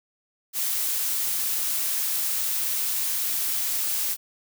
blue noise, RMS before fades -26 dBFS, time 0.53-4.17 s, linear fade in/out 50 ms, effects none

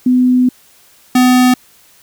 sine / square tone pair in turn, 251.5 / 251.5 Hz, B3 / B3, +32 / +32 cents, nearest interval unison, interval 0 cents, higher neither, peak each -7 dBFS, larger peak neither, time 0.06-0.49 / 1.15-1.54 s, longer first, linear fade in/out 5 ms, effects white hiss -47 dBFS RMS until 2.02 s

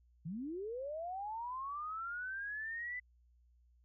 sine linear sweep, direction up, 146.83 to 2009 Hz, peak -39 dBFS, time 0.25-3 s, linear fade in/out 10 ms, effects added 60 Hz sine -65 dBFS peak until 3.84 s

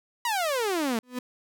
sawtooth exponential sweep, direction down, 987.8 to 215 Hz, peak -21 dBFS, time 0.25-0.99 s, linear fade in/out 2 ms
35% pulse tone with exponential growth, 249.6 Hz, B3, 19 cents sharp, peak -25 dBFS, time 1.03-1.19 s, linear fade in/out 5 ms, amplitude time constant 33 ms
effects none

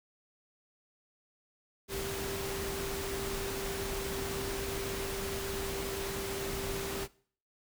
sine tone in noise, 392 Hz, G4, in tune, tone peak -38 dBFS, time 1.88-7.08 s, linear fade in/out 50 ms, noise pink, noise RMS -38 dBFS, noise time 1.88-7.08 s, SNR -3 dB, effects noise-tail reverb RT60 0.5 s tail -21 dB re dry

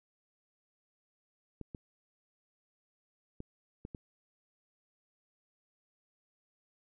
clicks, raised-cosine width 3 ms, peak -29 dBFS, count 5, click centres 1.613 / 1.748 / 3.404 / 3.851 / 3.948 s, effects none

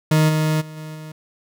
40% pulse tone with level steps, 155.56 Hz, D#3, in tune, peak -12 / -16 / -33 / -30 / -32 dBFS, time 0.11-1.12 s, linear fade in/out 5 ms, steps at 0.28 / 0.6 / 0.76 / 0.94 s, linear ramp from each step 20 ms, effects none

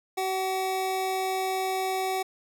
square tone pair together, 379.2 / 755.3 Hz, F#4 / F#5, +43 / +35 cents, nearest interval octave, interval 1192 cents, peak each -31 / -29 dBFS, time 0.17-2.23 s, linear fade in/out 10 ms, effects none

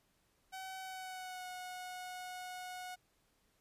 sawtooth tone with pitch glide, 758 to 730.9 Hz, F#5 to F#5, +42 to -21 cents, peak -40 dBFS, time 0.52-2.96 s, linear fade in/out 20 ms, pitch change -63 cents, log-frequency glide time 0.8-1.48 s, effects pink hiss -75 dBFS RMS until 3.6 s + resampled to 32000 Hz

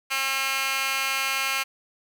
15% pulse tone with high-pass filter, 269 Hz, C4, 48 cents sharp, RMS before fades -26 dBFS, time 0.1-1.64 s, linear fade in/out 20 ms, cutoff 1800 Hz, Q 2.7, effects none

